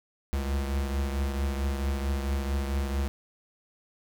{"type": "beating tone pair", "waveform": "square", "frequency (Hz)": [68.5, 73], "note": ["C#2", "D2"], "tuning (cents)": [-20, -10], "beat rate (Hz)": 4.5, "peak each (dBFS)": [-28, -36], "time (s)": [0.33, 3.08], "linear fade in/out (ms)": 0, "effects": []}